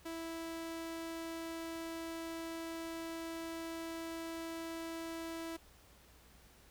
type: tone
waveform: sawtooth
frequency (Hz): 329.1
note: E4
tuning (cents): -3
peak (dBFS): -37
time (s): 0.05-5.57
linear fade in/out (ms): 10
effects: added 60 Hz sine -65 dBFS peak until 6.7 s + pink hiss -63 dBFS RMS until 6.7 s